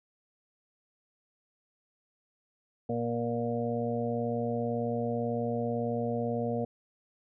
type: harmonic tone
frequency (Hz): 118.1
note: A#2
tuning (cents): +23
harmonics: 1 / 2 / 4 / 5 / 6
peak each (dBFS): -36 / -33 / -33 / -37 / -38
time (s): 2.89-6.65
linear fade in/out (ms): 5
effects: none